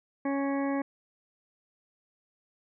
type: harmonic tone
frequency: 277.2 Hz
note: C#4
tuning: in tune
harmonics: 1 / 2 / 3 / 4 / 6 / 7 / 8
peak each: -28 / -34 / -38 / -40 / -44 / -45 / -46 dBFS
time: 0.25-0.82 s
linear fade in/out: 5 ms
effects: none